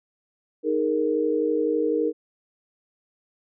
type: chord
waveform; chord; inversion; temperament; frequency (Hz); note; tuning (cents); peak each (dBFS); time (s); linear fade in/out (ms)
sine; D# suspended fourth; none; just; 311.1 / 414.8 / 466.7; D#4 / G#4 / A#4; 0 / -2 / +2; -25 / -27 / -23; 0.63-2.13; 50
effects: none